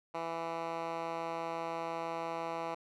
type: tone with band-pass filter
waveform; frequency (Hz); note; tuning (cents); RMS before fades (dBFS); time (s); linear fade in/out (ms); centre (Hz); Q
10% pulse; 165.9; E3; +11; -38; 0.14-2.75; 10; 980; 0.91
effects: none